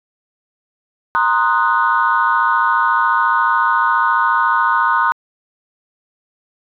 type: chord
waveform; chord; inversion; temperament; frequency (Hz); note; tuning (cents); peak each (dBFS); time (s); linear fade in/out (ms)
sine; C half-diminished seventh; third; equal; 932.3 / 1046.5 / 1244.5 / 1480; Bb5 / C6 / Eb6 / Gb6; 0 / 0 / 0 / 0; -17; 1.15-5.12; 0
effects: tanh soft clip ceiling -3 dBFS